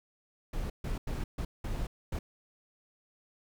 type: noise bursts at uneven times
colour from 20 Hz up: brown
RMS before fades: -34 dBFS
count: 6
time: 0.53-0.7 / 0.84-0.98 / 1.07-1.24 / 1.38-1.45 / 1.64-1.87 / 2.12-2.19 s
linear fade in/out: 5 ms
effects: none